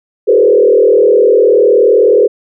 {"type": "tone with frequency modulation", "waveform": "sine", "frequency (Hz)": 450.9, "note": "A4", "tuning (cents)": 42, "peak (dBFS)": -4, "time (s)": [0.27, 2.28], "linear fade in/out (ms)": 20, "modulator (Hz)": 39.4, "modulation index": 1.7, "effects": []}